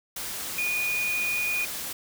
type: tone in noise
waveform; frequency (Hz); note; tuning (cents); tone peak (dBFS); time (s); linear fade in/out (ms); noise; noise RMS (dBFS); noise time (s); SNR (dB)
sine; 2457; D#7; -22; -25; 0.58-1.65; 5; white; -34; 0.16-1.93; +6
effects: none